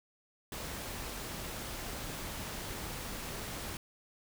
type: noise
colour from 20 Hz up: pink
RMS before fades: -41 dBFS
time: 0.52-3.77 s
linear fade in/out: 2 ms
effects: none